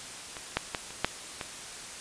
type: clicks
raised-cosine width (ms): 0.3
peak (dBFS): -22 / -9 / -13 / -27 / -7 / -17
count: 6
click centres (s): 0.368 / 0.57 / 0.748 / 0.906 / 1.046 / 1.412
effects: white hiss -42 dBFS RMS until 2 s + resampled to 22050 Hz